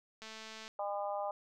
click train, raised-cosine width 0.2 ms, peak -31 dBFS, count 102, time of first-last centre 0.22-0.679 s, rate 220 Hz
harmonic tone, 202.3 Hz, G#3, 45 cents flat, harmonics 3 / 4 / 5 / 6, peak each -38 / -38 / -44 / -46 dBFS, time 0.79-1.31 s, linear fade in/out 2 ms
effects none

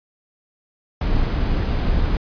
brown noise, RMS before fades -19 dBFS, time 1.01-2.17 s, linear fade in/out 2 ms, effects resampled to 11025 Hz

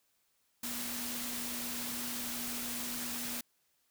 sine tone in noise, 241.3 Hz, B3, 40 cents flat, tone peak -44 dBFS, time 0.63-3.41 s, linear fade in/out 5 ms, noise white, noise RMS -39 dBFS, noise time 0.63-3.41 s, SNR -8 dB, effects white hiss -75 dBFS RMS until 3.9 s

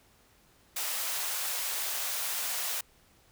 white high-pass noise, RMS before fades -33 dBFS, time 0.76-2.81 s, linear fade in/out 5 ms, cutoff 540 Hz, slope 24 dB/octave, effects pink hiss -63 dBFS RMS until 3.31 s

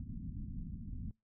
pink low-pass noise, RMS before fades -43 dBFS, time 0-1.11 s, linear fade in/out 2 ms, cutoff 250 Hz, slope 48 dB/octave, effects noise-tail reverb RT60 0.2 s tail -22 dB re dry

